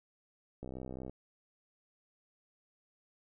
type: click train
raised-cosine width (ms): 2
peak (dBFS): -30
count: 31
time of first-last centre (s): 0.63-1.096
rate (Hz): 64.4
effects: none